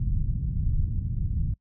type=low-pass noise; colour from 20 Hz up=pink; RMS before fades=-26 dBFS; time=0-1.54 s; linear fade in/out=5 ms; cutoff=150 Hz; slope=24 dB/octave; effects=noise-tail reverb RT60 0.1 s tail -23 dB re dry